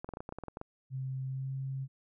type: clicks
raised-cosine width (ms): 1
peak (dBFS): -26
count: 12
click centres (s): 0.045 / 0.09 / 0.137 / 0.171 / 0.205 / 0.291 / 0.324 / 0.386 / 0.437 / 0.483 / 0.571 / 0.614
type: tone with pitch glide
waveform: sine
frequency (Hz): 131.9 to 134.13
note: C3 to C3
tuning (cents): +14 to +43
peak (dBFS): -34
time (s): 0.9-1.88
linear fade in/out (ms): 50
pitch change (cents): +29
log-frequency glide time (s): 1.26-1.53
effects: none